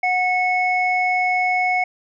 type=tone pair together; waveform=sine; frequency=733 / 2199 Hz; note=F#5 / C#7; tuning=-16 / -14 cents; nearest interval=octave + perfect fifth; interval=1902 cents; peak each=-18 dBFS; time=0.03-1.84 s; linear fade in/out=5 ms; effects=tanh soft clip ceiling -12 dBFS